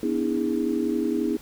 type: tone cluster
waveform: sine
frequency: 246.8 / 290.7 / 321.8 / 411.7 Hz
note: B3 / D4 / E4 / G#4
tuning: -1 / -18 / -42 / -15 cents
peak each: -27 / -29 / -26 / -29 dBFS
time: 0.03-1.37 s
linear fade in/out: 2 ms
effects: pink hiss -47 dBFS RMS until 1.41 s